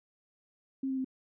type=tone with pitch steps; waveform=sine; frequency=267.8 / 264.4 / 261.1 Hz; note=C4 / C4 / C4; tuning=+40 / +18 / -3 cents; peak=-30 dBFS; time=0.83-1.046 s; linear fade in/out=5 ms; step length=72 ms; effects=none